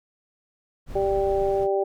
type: noise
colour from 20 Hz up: brown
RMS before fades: -35 dBFS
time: 0.86-1.68 s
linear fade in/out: 50 ms
type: harmonic tone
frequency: 196 Hz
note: G3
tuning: in tune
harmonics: 2 / 3 / 4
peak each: -22 / -26 / -28 dBFS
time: 0.95-1.84 s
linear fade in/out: 10 ms
effects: none